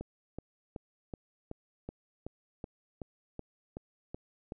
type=click train; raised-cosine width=2 ms; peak=-26 dBFS; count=13; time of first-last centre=0.01-4.521 s; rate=2.66 Hz; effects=none